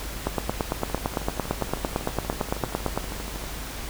two click trains, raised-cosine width 1 ms, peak -21 / -9 dBFS, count 34 / 25, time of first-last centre 0.82-3.439 / 0.27-2.976 s, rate 12.6 / 8.87 Hz, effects added 50 Hz sine -36 dBFS peak until 3.89 s + pink hiss -36 dBFS RMS until 3.89 s

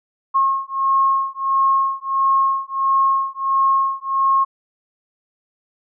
sine beating tone pair, 1081 / 1082.5 Hz, C#6 / C#6, -44 / -41 cents, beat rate 1.5 Hz, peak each -18 dBFS, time 0.34-4.45 s, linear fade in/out 20 ms, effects none

